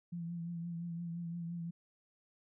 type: tone with vibrato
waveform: sine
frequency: 170 Hz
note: F3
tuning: 46 cents flat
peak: -38 dBFS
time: 0.12-1.71 s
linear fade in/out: 10 ms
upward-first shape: triangle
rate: 5.8 Hz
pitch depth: 41 cents each way
effects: none